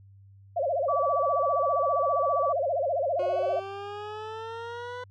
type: tone with vibrato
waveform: sine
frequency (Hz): 611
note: D#5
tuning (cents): -32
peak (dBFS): -24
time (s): 0.56-3.6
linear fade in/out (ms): 10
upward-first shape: sine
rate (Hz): 15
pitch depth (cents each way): 250
type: tone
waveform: sine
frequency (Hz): 1150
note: D6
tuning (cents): -37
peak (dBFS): -26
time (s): 0.88-2.53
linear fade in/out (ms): 10
type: exponential sweep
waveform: 20% pulse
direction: up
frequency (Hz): 359.9 to 499.5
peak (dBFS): -30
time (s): 3.19-5.04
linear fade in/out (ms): 5
effects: added 98 Hz sine -50 dBFS peak until 5.1 s + low-pass 3000 Hz 12 dB/octave